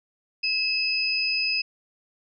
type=tone pair together; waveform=sine; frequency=2601 / 5016 Hz; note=E7 / D#8; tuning=-24 / +13 cents; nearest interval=major seventh; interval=1137 cents; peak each=-25 dBFS; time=0.43-1.62 s; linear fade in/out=10 ms; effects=none